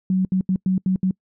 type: tone bursts at uneven times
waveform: sine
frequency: 187.1 Hz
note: F#3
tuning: 20 cents sharp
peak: -16 dBFS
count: 6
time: 0.1-0.25 / 0.32-0.41 / 0.49-0.56 / 0.66-0.78 / 0.86-0.96 / 1.03-1.11 s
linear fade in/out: 2 ms
effects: noise-tail reverb RT60 0.1 s tail -26 dB re dry